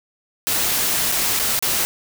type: noise with dropouts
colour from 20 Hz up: white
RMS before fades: -20 dBFS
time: 0.47-1.85 s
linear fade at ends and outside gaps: 0 ms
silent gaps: 1.117-1.121 / 1.392-1.397 / 1.591-1.625 s
effects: none